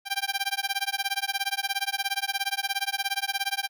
10% pulse tone with tremolo, 790 Hz, G5, 13 cents sharp, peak -15 dBFS, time 0.05-3.69 s, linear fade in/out 50 ms, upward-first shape sine, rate 17 Hz, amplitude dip 100%, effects none

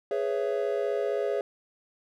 triangle chord, C# minor seventh, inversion second, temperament just, 415.8 / 498.9 / 554.4 / 665.2 Hz, G#4 / B4 / C#5 / E5, +2 / +17 / 0 / +16 cents, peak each -27 / -32 / -29 / -32 dBFS, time 0.11-1.41 s, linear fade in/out 2 ms, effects none

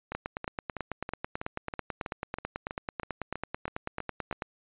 two click trains, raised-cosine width 0.5 ms, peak -20 / -17 dBFS, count 14 / 40, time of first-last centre 0.12-4.327 / 0.15-4.422 s, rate 3.09 / 9.13 Hz, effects resampled to 8000 Hz

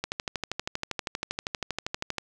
click train, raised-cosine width 0.2 ms, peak -12 dBFS, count 28, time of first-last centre 0.04-2.183 s, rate 12.6 Hz, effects none

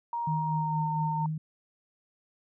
sine tone with pitch glide, 940 to 911.7 Hz, A#5 to A#5, +14 to -39 cents, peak -29 dBFS, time 0.13-1.26 s, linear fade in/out 2 ms, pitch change -53 cents, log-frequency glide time 0.47-0.83 s
sine tone with tremolo, 156.3 Hz, D#3, 8 cents sharp, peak -27 dBFS, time 0.27-1.38 s, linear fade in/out 5 ms, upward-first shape sine, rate 4.3 Hz, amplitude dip 40%
effects none

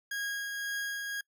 40% pulse tone with tremolo, 1639 Hz, G#6, 23 cents flat, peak -31 dBFS, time 0.11-1.21 s, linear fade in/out 5 ms, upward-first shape triangle, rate 1.9 Hz, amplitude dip 35%, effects noise-tail reverb RT60 0.1 s tail -23 dB re dry

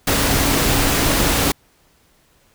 sine tone in noise, 280 Hz, C#4, 18 cents sharp, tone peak -26 dBFS, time 0.07-1.52 s, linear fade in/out 5 ms, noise pink, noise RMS -17 dBFS, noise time 0.07-1.52 s, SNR -12 dB, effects pink hiss -57 dBFS RMS until 2.54 s

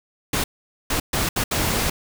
pink noise bursts at uneven times, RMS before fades -22 dBFS, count 5, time 0.33-0.44 / 0.9-1 / 1.13-1.29 / 1.36-1.44 / 1.51-1.9 s, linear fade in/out 5 ms, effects none

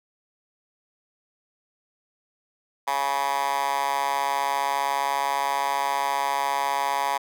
10% pulse tone with high-pass filter, 139.6 Hz, C#3, 13 cents sharp, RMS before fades -25 dBFS, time 2.87-7.18 s, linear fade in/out 10 ms, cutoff 940 Hz, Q 4, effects none

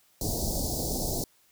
pink band-stop noise, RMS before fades -30 dBFS, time 0.21-1.24 s, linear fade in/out 2 ms, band 770 to 4400 Hz, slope 48 dB/octave, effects white hiss -64 dBFS RMS until 1.51 s

